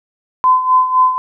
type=tone with tremolo; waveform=sine; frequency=1021 Hz; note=C6; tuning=43 cents flat; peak=-6 dBFS; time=0.44-1.18 s; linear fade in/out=0 ms; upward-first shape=sine; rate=3.9 Hz; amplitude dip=70%; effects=none